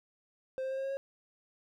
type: tone with pitch steps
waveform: triangle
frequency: 523.3 / 527.9 / 532.4 / 537.1 / 541.8 / 546.5 Hz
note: C5 / C5 / C5 / C5 / C#5 / C#5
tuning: 0 / +15 / +30 / +45 / -40 / -25 cents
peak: -31 dBFS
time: 0.58-0.97 s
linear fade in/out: 0 ms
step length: 65 ms
effects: none